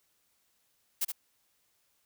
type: noise with echo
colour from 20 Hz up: blue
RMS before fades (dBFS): -29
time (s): 1.01-1.05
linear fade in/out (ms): 10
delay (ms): 71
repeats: 1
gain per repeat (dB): -6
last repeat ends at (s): 1.121
effects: white hiss -73 dBFS RMS until 2.05 s